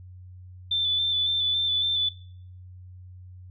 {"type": "tone with vibrato", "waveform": "sine", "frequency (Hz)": 3520, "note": "A7", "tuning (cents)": 0, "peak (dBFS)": -22, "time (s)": [0.71, 2.09], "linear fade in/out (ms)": 5, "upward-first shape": "square", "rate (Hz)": 3.6, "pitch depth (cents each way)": 20, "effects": ["noise-tail reverb RT60 0.6 s tail -17 dB re dry", "added 91 Hz sine -42 dBFS peak until 3.5 s"]}